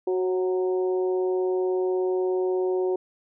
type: harmonic tone with a mistuned harmonic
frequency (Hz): 185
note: F#3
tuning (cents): 0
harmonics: 2 / 3 / 4 / 5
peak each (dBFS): -22 / -34 / -37 / -41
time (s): 0.07-2.96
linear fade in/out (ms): 5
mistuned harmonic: 3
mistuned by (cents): -27
effects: none